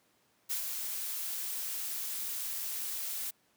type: noise with ADSR envelope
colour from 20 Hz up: blue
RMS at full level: -33 dBFS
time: 0.49-3.31 s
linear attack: 21 ms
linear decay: 100 ms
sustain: -4 dB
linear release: 11 ms
effects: pink hiss -70 dBFS RMS until 3.56 s + high-pass 150 Hz 12 dB/octave